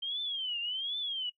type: tone with vibrato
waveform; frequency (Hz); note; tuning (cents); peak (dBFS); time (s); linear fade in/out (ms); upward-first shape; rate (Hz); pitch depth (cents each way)
sine; 3136; G7; 0; -32; 0.02-1.3; 10; triangle; 1.3; 220
effects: noise-tail reverb RT60 0.1 s tail -20 dB re dry